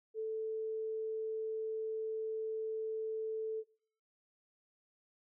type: tone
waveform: sine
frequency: 440 Hz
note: A4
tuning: in tune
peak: -35 dBFS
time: 0.14-3.64 s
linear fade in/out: 50 ms
effects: noise-tail reverb RT60 0.5 s tail -21 dB re dry